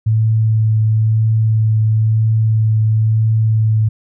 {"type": "tone with vibrato", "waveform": "sine", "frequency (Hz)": 110, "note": "A2", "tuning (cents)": 0, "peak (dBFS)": -10, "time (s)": [0.06, 3.89], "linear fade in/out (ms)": 10, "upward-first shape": "triangle", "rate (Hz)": 1, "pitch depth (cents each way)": 13, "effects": []}